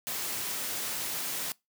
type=noise; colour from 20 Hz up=white; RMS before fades=-34 dBFS; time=0.07-1.52 s; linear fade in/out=0 ms; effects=noise-tail reverb RT60 0.2 s tail -23 dB re dry + high-pass 100 Hz 12 dB/octave